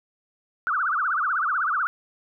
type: tone with vibrato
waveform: sine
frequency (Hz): 1331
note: E6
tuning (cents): +16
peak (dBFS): -21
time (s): 0.67-1.87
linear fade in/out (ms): 0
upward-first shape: triangle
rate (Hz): 16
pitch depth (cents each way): 290
effects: none